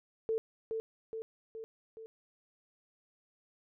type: tone with echo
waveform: sine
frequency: 446 Hz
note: A4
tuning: 23 cents sharp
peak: -29 dBFS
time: 0.29-0.38 s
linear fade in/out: 0 ms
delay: 420 ms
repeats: 4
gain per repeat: -4 dB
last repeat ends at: 2.06 s
effects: none